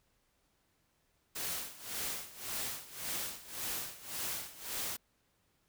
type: noise with tremolo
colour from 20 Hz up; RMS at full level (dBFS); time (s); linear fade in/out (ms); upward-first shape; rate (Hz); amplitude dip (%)
white; -37; 1.35-4.97; 10; sine; 1.8; 85
effects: pink hiss -75 dBFS RMS until 5.68 s